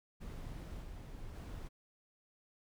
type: noise with level steps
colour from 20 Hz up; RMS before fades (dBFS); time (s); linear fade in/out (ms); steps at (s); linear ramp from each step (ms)
brown; -45 / -48 / -45; 0.2-1.69; 20; 0.81 / 1.34; 20
effects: none